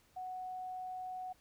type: tone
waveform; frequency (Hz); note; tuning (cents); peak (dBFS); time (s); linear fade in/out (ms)
sine; 740; F#5; 0; -40; 0.16-1.33; 10
effects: pink hiss -69 dBFS RMS until 1.4 s